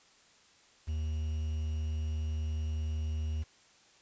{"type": "tone with quantisation", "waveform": "triangle", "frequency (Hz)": 77.6, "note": "D#2", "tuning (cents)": -4, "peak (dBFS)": -29, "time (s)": [0.87, 3.44], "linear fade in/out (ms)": 20, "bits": 9, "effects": ["white hiss -62 dBFS RMS until 4.01 s", "resampled to 16000 Hz"]}